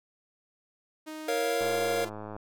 sawtooth tone with pitch glide, 311.1 to 343.2 Hz, D#4 to F4, 0 to -30 cents, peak -34 dBFS, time 1.06-2.1 s, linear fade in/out 20 ms, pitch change +170 cents, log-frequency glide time 1.26-1.72 s
square chord, Bb minor, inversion none, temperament equal, 466.2 / 554.4 / 698.5 Hz, Bb4 / Db5 / F5, 0 / 0 / 0 cents, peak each -30 / -33 / -33 dBFS, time 1.28-2.05 s, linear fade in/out 5 ms
click train, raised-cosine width 1 ms, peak -26 dBFS, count 81, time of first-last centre 1.61-2.365 s, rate 106 Hz
effects none

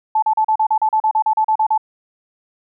sine tone bursts, 870 Hz, A5, 20 cents flat, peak -12 dBFS, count 15, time 0.15-1.778 s, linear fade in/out 5 ms, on 74 ms, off 37 ms, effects none

